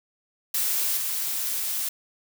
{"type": "noise with level steps", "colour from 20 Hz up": "blue", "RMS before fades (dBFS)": [-25, -28], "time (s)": [0.54, 1.89], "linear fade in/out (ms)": 5, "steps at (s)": 0.97, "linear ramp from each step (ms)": 2, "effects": []}